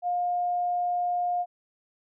sine tone, 710 Hz, F5, 28 cents sharp, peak -24 dBFS, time 0.02-1.46 s, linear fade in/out 50 ms, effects none

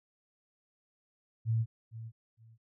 sine tone with echo, 113 Hz, A2, 47 cents sharp, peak -26 dBFS, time 1.45-1.66 s, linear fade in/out 50 ms, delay 460 ms, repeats 2, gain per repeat -14 dB, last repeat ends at 2.58 s, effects none

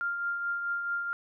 sine tone with tremolo, 1396.9 Hz, F6, in tune, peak -27 dBFS, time 0.01-1.13 s, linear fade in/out 0 ms, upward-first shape triangle, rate 4.6 Hz, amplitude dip 45%, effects none

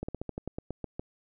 slowing click train, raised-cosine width 2 ms, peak -21 dBFS, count 11, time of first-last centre 0.03-0.995 s, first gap 55 ms, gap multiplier 1.12, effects none

